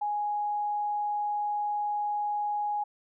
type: tone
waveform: sine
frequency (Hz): 830.6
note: G#5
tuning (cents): 0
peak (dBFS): -27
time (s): 0.01-2.84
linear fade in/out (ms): 10
effects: none